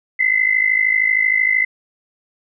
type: tone pair together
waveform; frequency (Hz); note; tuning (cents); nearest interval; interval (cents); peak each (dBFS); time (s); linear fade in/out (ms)
sine; 2018 / 2071; B6 / C7; +37 / -18; unison; 45; -16; 0.19-1.65; 10
effects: none